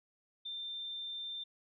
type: tone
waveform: sine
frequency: 3582 Hz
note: A7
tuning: 30 cents sharp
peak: -39 dBFS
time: 0.45-1.44 s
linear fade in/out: 10 ms
effects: none